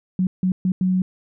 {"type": "tone bursts at uneven times", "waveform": "sine", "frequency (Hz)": 185, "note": "F#3", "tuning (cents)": 0, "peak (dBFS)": -16, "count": 4, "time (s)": [[0.19, 0.27], [0.43, 0.52], [0.65, 0.72], [0.81, 1.02]], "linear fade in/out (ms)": 2, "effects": []}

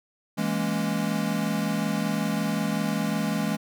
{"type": "chord", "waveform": "square", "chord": "A# half-diminished seventh", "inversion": "second", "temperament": "equal", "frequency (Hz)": [164.81, 207.7, 233.1, 277.2], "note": ["E3", "G#3", "A#3", "C#4"], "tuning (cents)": [0, 0, 0, 0], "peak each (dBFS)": [-31, -28, -33, -33], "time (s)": [0.37, 3.57], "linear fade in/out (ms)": 20, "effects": []}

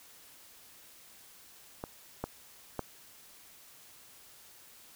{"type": "clicks", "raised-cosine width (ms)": 1, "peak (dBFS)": [-23, -19, -19], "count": 3, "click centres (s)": [1.839, 2.24, 2.793], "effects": ["white hiss -56 dBFS RMS until 4.95 s"]}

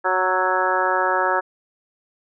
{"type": "harmonic tone with a mistuned harmonic", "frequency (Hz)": 185, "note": "F#3", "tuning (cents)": 0, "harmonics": [2, 3, 4, 5, 6, 7, 8, 9], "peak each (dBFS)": [-27, -25, -26, -23, -29, -24, -29, -25], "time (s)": [0.04, 1.41], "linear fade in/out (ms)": 20, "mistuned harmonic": 7, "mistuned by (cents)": 23, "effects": []}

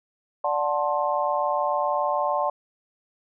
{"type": "chord", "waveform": "sine", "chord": "D dominant seventh", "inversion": "none", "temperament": "just", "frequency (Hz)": [587.3, 734.2, 881, 1057.2], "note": ["D5", "F#5", "A5", "C6"], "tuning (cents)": [0, -14, 2, 18], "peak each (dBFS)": [-26, -28, -27, -27], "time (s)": [0.44, 2.5], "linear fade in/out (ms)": 5, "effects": []}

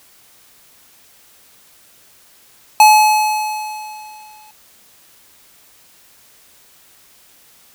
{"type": "tone with exponential decay", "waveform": "square", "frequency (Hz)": 855, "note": "A5", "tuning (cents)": -50, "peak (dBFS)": -4, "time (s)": [2.8, 4.51], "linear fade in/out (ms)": 2, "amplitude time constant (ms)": 370, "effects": ["white hiss -49 dBFS RMS until 7.74 s"]}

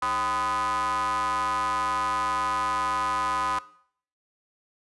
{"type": "ring-modulated tone", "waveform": "square", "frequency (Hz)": 118.1, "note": "A#2", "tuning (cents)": 23, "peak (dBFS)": -22, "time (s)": [0.02, 3.59], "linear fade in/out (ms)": 5, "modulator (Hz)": 1130, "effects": ["noise-tail reverb RT60 0.6 s tail -19 dB re dry", "resampled to 24000 Hz"]}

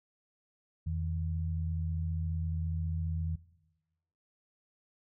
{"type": "tone pair together", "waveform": "sine", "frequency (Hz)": [84.1, 158.76], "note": ["E2", "D#3"], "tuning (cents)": [35, 35], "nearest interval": "major seventh", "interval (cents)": 1100, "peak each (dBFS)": [-32, -37], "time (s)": [0.86, 3.36], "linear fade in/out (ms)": 10, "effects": ["noise-tail reverb RT60 1.0 s tail -19 dB re dry"]}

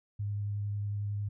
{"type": "tone with vibrato", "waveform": "sine", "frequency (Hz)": 102.5, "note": "G#2", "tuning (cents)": -22, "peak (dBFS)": -31, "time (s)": [0.19, 1.29], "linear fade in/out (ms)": 10, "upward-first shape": "sine", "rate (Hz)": 11, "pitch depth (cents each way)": 11, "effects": []}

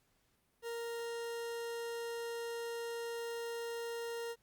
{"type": "tone", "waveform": "40% pulse", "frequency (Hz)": 466.2, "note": "A#4", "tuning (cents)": 0, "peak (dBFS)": -38, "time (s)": [0.62, 4.36], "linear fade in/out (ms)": 50, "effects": ["pink hiss -75 dBFS RMS until 4.42 s", "Opus 48 kbps"]}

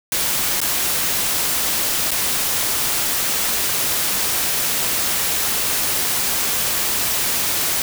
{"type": "noise with dropouts", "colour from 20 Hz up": "white", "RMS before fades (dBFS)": -20, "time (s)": [0.12, 7.82], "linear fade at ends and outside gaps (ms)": 1, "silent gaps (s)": [[0.604, 0.615], [2.108, 2.115]], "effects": []}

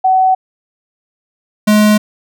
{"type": "tone pair in turn", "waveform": ["sine", "square"], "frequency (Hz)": [753, 211.3], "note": ["F#5", "G#3"], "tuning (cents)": [30, 30], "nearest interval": "octave + minor seventh", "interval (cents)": 2200, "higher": "first", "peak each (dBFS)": -7, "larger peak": "neither", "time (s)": [[0.04, 0.35], [1.67, 1.98]], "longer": "neither", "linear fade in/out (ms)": 10, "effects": []}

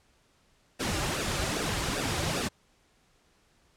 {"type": "noise with flanger", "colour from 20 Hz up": "pink", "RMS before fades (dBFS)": -30, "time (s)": [0.79, 2.49], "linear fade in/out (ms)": 20, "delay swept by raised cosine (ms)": [0.93, 4.63], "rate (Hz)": 2.5, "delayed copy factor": -0.75, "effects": ["pink hiss -66 dBFS RMS until 3.76 s", "low-pass 9000 Hz 12 dB/octave"]}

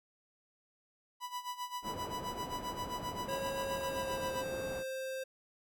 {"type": "tone with tremolo", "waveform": "45% pulse", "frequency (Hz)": 987.8, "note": "B5", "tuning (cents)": 0, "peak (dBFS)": -36, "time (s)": [1.2, 4.45], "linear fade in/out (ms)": 50, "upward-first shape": "sine", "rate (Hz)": 7.6, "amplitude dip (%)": 80}
{"type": "low-pass noise", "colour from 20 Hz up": "white", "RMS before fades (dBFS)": -44, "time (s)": [1.82, 4.84], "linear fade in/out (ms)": 50, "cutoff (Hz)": 620, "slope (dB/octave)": 12}
{"type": "tone with pitch glide", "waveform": "square", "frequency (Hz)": [543, 526.6], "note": ["C#5", "C5"], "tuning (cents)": [-36, 11], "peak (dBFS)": -38, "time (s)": [3.28, 5.24], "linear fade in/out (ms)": 10, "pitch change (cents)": -53, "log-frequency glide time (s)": [3.74, 4.39]}
{"effects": []}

